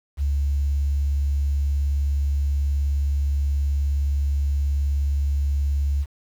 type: tone with vibrato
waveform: sine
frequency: 70.7 Hz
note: C#2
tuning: 35 cents sharp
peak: -18 dBFS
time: 0.17-6.06 s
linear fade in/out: 50 ms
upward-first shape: square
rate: 19 Hz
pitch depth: 12 cents each way
effects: tanh soft clip ceiling -14 dBFS + 8-bit